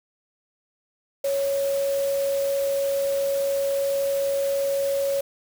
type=tone in noise; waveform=sine; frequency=554.4 Hz; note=C#5; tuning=in tune; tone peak=-21 dBFS; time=1.24-5.21 s; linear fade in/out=5 ms; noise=white; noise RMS=-37 dBFS; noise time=1.24-5.21 s; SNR=+13 dB; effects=none

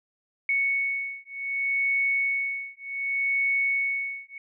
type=beating tone pair; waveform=sine; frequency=2217 / 2217.66 Hz; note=C#7 / C#7; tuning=0 / 0 cents; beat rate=0.66 Hz; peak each=-27 dBFS; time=0.49-4.38 s; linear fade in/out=2 ms; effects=none

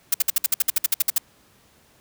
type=noise bursts; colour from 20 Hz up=blue; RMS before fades=-18 dBFS; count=14; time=0.12-1.182 s; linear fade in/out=5 ms; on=22 ms; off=58 ms; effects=pink hiss -57 dBFS RMS until 2 s + high-pass 60 Hz 12 dB/octave

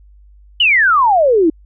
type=exponential sweep; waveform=sine; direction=down; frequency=3042 to 304.5 Hz; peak=-8 dBFS; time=0.6-1.5 s; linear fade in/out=5 ms; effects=added 50 Hz sine -41 dBFS peak until 1.65 s

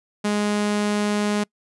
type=tone; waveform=sawtooth; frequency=207.7 Hz; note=G#3; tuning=in tune; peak=-16 dBFS; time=0.24-1.44 s; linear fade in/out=10 ms; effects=noise-tail reverb RT60 0.1 s tail -26 dB re dry + resampled to 24000 Hz

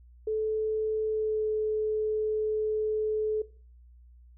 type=tone with pitch glide; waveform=sine; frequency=434.7 to 430.7 Hz; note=A4 to A4; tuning=-21 to -37 cents; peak=-26 dBFS; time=0.27-3.42 s; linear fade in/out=5 ms; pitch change=-16 cents; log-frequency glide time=1.07-1.48 s; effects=noise-tail reverb RT60 0.4 s tail -18 dB re dry + added 60 Hz sine -51 dBFS peak until 4.37 s

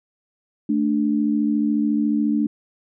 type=tone pair together; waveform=sine; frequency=219.6 / 293.7 Hz; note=A3 / D4; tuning=-3 / 0 cents; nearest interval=perfect fourth; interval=503 cents; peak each=-20 dBFS; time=0.69-2.47 s; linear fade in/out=5 ms; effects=none

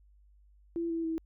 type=tone with pitch steps; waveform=sine; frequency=336.9 / 330.5 / 324.3 Hz; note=E4 / E4 / E4; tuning=+38 / +5 / -28 cents; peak=-30 dBFS; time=0.76-1.18 s; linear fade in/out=0 ms; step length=140 ms; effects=added 50 Hz sine -58 dBFS peak until 1.25 s

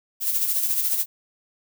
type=noise with tremolo; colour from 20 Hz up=violet; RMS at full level=-21 dBFS; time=0.2-1.06 s; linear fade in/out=50 ms; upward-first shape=sine; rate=14 Hz; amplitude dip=50%; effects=none

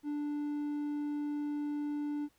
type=tone; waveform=triangle; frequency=293.7 Hz; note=D4; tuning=in tune; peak=-31 dBFS; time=0.03-2.29 s; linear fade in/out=50 ms; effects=pink hiss -71 dBFS RMS until 2.38 s

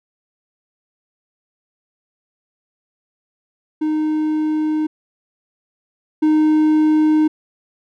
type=tone pair in turn; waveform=triangle; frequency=308.7 / 308.7 Hz; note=D#4 / D#4; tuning=-14 / -14 cents; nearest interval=unison; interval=0 cents; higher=neither; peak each=-14 / -9 dBFS; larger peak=second; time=3.81-4.87 / 6.22-7.28 s; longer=neither; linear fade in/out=10 ms; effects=none

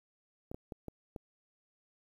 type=clicks; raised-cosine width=2 ms; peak=-28 dBFS; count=5; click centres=0.515 / 0.545 / 0.722 / 0.883 / 1.162 s; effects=10-bit

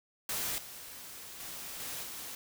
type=noise with level steps; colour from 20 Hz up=white; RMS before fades=-35 / -47 / -43 / -40 / -43 dBFS; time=0.29-2.35 s; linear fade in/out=2 ms; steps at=0.58 / 1.4 / 1.8 / 2.03 s; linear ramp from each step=2 ms; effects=none

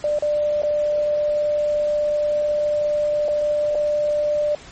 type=tone with dropouts; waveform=sine; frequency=594 Hz; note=D5; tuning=20 cents sharp; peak=-17 dBFS; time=0.04-4.55 s; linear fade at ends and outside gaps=2 ms; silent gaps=0.188-0.223 / 0.62-0.633 / 3.282-3.286 / 3.749-3.753 s; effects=pink hiss -42 dBFS RMS until 4.71 s + MP3 32 kbps

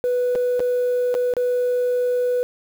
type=tone with dropouts; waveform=sine; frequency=493.9 Hz; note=B4; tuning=in tune; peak=-16 dBFS; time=0.04-2.43 s; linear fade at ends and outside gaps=0 ms; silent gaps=0.352-0.357 / 0.595-0.603 / 1.142-1.15 / 1.338-1.367 s; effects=tanh soft clip ceiling -14 dBFS + 7-bit

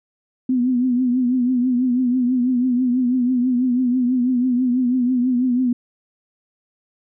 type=tone with vibrato; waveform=sine; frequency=250.1 Hz; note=B3; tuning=22 cents sharp; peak=-15 dBFS; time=0.49-5.73 s; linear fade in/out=5 ms; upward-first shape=triangle; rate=6.1 Hz; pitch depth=80 cents each way; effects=none

